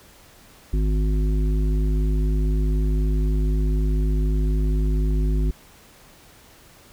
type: harmonic tone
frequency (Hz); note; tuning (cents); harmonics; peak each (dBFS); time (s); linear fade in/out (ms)
52; G#1; +3; 1 / 3 / 5 / 7; -18 / -28 / -32 / -35; 0.73-5.51; 5
effects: pink hiss -50 dBFS RMS until 6.92 s